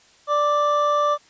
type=tone pair together; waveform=triangle; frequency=588.1 / 1174.7 Hz; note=D5 / D6; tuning=+2 / 0 cents; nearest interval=octave; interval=1198 cents; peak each=-19 / -17 dBFS; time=0.27-1.18 s; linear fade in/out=50 ms; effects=white hiss -54 dBFS RMS until 1.29 s + resampled to 16000 Hz